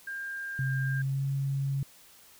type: tone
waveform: sine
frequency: 1600 Hz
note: G6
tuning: 35 cents sharp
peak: -34 dBFS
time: 0.07-1.02 s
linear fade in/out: 5 ms
type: tone with pitch glide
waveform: sine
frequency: 132.5 to 137.41 Hz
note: C3 to C#3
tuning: +22 to -15 cents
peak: -27 dBFS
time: 0.59-1.83 s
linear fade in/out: 2 ms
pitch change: +63 cents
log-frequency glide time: 0.8-1.28 s
effects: white hiss -56 dBFS RMS until 2.39 s